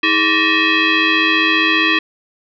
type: tone with frequency modulation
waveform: sine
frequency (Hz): 320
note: D#4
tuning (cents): +49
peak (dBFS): -11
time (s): 0.03-1.99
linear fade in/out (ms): 5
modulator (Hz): 735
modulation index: 4.2
effects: none